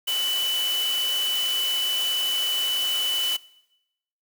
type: tone in noise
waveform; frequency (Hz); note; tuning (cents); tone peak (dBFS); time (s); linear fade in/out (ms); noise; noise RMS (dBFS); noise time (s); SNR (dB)
sine; 2985; F#7; +15; -23; 0.07-3.37; 10; white; -32; 0.07-3.37; +6
effects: noise-tail reverb RT60 0.9 s tail -22 dB re dry + high-pass 400 Hz 12 dB/octave